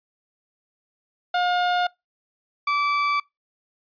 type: tone pair in turn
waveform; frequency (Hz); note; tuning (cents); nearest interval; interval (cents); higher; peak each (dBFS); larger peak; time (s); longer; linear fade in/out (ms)
30% pulse; 714 / 1158; F5 / D6; +38 / -25; minor sixth; 837; second; -17; neither; 1.34-1.87 / 2.67-3.2; neither; 5
effects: noise-tail reverb RT60 0.2 s tail -25 dB re dry + resampled to 11025 Hz